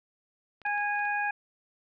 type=clicks; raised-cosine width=0.3 ms; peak=-34 / -32 / -36 / -41 / -42 / -37 / -36 dBFS; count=7; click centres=0.617 / 0.664 / 0.779 / 0.81 / 0.957 / 0.993 / 1.053 s
type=harmonic tone; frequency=824 Hz; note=G#5; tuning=14 cents flat; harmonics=1 / 2 / 3; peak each=-30 / -30 / -35 dBFS; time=0.65-1.31 s; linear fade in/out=5 ms
effects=none